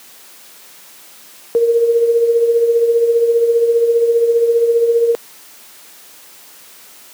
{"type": "tone with tremolo", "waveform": "sine", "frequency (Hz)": 466.2, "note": "A#4", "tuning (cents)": 0, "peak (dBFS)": -7, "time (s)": [1.55, 5.15], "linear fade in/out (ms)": 0, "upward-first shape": "triangle", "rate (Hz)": 15, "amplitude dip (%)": 60, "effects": ["white hiss -41 dBFS RMS until 7.13 s", "high-pass 200 Hz 12 dB/octave"]}